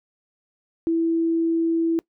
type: tone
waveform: sine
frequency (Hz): 330.2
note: E4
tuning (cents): +3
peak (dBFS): -18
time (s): 0.87-1.99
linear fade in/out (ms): 0
effects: noise-tail reverb RT60 0.1 s tail -23 dB re dry